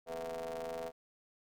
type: ring-modulated tone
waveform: 35% pulse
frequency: 80.8 Hz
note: E2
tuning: 34 cents flat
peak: -34 dBFS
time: 0.06-0.92 s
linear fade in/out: 50 ms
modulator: 577 Hz
effects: none